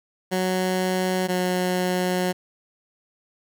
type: tone pair in turn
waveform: 15% pulse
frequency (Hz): 185 / 181.93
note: F#3 / F#3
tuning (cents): 0 / -29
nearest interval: unison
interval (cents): 29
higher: first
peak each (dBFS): -15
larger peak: neither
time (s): 0.31-1.28 / 1.28-2.33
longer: second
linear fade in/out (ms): 20
effects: none